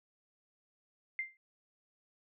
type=tone with exponential decay; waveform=sine; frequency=2093 Hz; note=C7; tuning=in tune; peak=-30 dBFS; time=1.19-1.37 s; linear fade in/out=1 ms; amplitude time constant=37 ms; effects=none